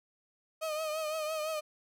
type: tone with vibrato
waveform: 35% pulse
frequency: 623 Hz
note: D#5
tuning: 2 cents sharp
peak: -31 dBFS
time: 0.61-1.61 s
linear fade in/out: 20 ms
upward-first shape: triangle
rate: 5.9 Hz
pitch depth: 61 cents each way
effects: none